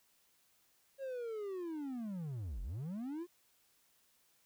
triangle linear two-way sweep, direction down then up, 552 to 40.52 to 362.1 Hz, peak -37 dBFS, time 0.98-3.27 s, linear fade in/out 50 ms, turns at 2.62 s, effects white hiss -72 dBFS RMS until 4.45 s

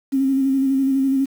sine tone with vibrato, 269.1 Hz, C4, 49 cents sharp, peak -15 dBFS, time 0.12-1.26 s, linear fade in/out 20 ms, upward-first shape square, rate 12 Hz, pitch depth 26 cents each way, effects 7-bit

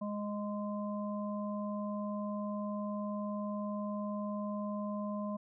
harmonic tone, 207 Hz, G#3, 5 cents flat, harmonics 1 / 3 / 5, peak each -36 / -41 / -44 dBFS, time 0.01-5.37 s, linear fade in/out 10 ms, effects none

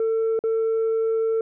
sine tone with dropouts, 448.2 Hz, A4, 32 cents sharp, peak -17 dBFS, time 0-1.41 s, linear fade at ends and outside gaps 2 ms, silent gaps 0.391-0.438 s, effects tanh soft clip ceiling -18 dBFS

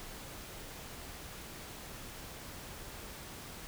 silence, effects pink hiss -47 dBFS RMS until 3.67 s

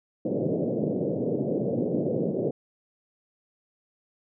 white band-pass noise, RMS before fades -27 dBFS, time 0.25-2.51 s, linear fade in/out 5 ms, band 120 to 550 Hz, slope 48 dB/octave, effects none

